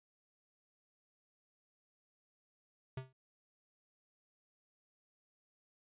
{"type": "tone with exponential decay", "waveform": "square", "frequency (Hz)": 130.7, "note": "C3", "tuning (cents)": -1, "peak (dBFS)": -38, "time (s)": [2.97, 3.13], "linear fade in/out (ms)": 5, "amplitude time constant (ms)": 34, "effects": ["resampled to 8000 Hz"]}